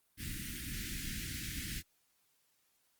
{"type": "band-stop noise", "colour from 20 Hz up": "pink", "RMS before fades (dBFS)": -41, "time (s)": [0.17, 1.83], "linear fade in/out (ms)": 50, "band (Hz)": [320, 1600], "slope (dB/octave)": 48, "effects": ["white hiss -75 dBFS RMS until 2.99 s", "Opus 32 kbps"]}